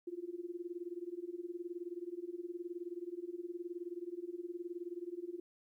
sine tone with tremolo, 349.2 Hz, F4, in tune, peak -37 dBFS, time 0.07-5.4 s, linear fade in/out 5 ms, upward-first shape sine, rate 19 Hz, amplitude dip 90%, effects 13-bit

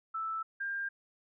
sine tone pair in turn, 1318.5 / 1599.3 Hz, E6 / G6, 0 / +34 cents, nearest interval minor third, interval 334 cents, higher second, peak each -33 / -33 dBFS, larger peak neither, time 0.14-0.43 / 0.6-0.89 s, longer neither, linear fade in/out 10 ms, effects none

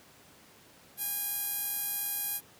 sawtooth tone with band-pass filter, 817 Hz, G#5, 29 cents flat, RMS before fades -34 dBFS, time 0.97-2.41 s, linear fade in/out 50 ms, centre 12000 Hz, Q 4.2, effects pink hiss -57 dBFS RMS until 2.59 s + high-pass 100 Hz 12 dB/octave

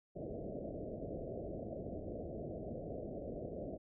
white low-pass noise, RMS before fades -44 dBFS, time 0.15-3.78 s, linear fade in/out 20 ms, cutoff 670 Hz, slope 96 dB/octave, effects none

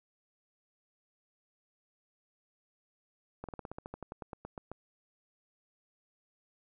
slowing click train, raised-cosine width 1 ms, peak -27 dBFS, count 16, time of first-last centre 3.44-4.716 s, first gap 47 ms, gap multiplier 1.08, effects none

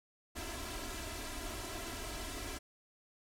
pink noise with comb filter, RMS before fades -42 dBFS, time 0.35-2.59 s, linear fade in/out 20 ms, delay 3 ms, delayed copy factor +1, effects low-pass 12000 Hz 12 dB/octave

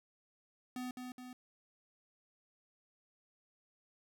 square tone with echo, 251.2 Hz, B3, 30 cents sharp, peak -40 dBFS, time 0.76-0.91 s, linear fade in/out 2 ms, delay 210 ms, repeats 2, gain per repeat -4 dB, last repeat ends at 1.33 s, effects none

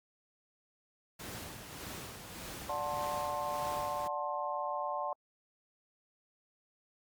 pink noise with tremolo, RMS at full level -43 dBFS, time 1.19-4.08 s, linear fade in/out 10 ms, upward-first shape sine, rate 1.7 Hz, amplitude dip 45%
sine chord, D dominant seventh, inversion none, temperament just, 587.3 / 734.2 / 881 / 1057.2 Hz, D5 / F#5 / A5 / C6, 0 / -14 / +2 / +18 cents, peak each -39 / -40 / -39 / -38 dBFS, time 2.69-5.13 s, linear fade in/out 2 ms
effects high-pass 60 Hz 12 dB/octave + Opus 48 kbps

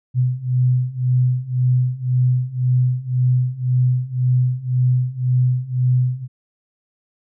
sine beating tone pair, 125.1 / 127 Hz, B2 / B2, +23 / +49 cents, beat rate 1.9 Hz, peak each -19 / -17 dBFS, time 0.14-6.28 s, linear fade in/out 50 ms, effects none

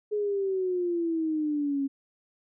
sine exponential sweep, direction down, 423.6 to 272.2 Hz, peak -25 dBFS, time 0.11-1.88 s, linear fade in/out 20 ms, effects none

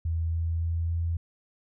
sine tone with pitch steps, 82.2 / 82.77 / 83.35 / 83.93 Hz, E2 / E2 / E2 / E2, -4 / +8 / +20 / +32 cents, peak -25 dBFS, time 0.05-1.17 s, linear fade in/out 5 ms, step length 280 ms, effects none

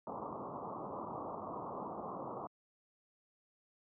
white low-pass noise, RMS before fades -43 dBFS, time 0.07-2.47 s, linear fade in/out 2 ms, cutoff 1200 Hz, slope 96 dB/octave, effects high-pass 150 Hz 12 dB/octave

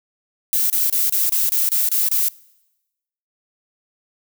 violet noise bursts, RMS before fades -18 dBFS, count 9, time 0.53-2.284 s, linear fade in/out 0 ms, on 170 ms, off 28 ms, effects noise-tail reverb RT60 1.0 s tail -24 dB re dry

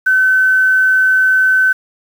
sine tone with quantisation, 1523 Hz, F#6, 50 cents sharp, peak -8 dBFS, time 0.06-1.73 s, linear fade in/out 10 ms, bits 6, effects none

